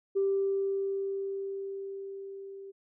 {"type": "tone with level ramp", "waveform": "sine", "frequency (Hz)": 392, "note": "G4", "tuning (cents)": 0, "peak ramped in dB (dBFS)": [-23, -42], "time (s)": [0.15, 2.72], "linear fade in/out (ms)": 20, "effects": ["tanh soft clip ceiling -19 dBFS"]}